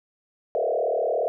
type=tone with frequency modulation; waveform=sine; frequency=564 Hz; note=C#5; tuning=30 cents sharp; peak=-21 dBFS; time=0.55-1.28 s; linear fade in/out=0 ms; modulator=37.2 Hz; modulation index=3.4; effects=none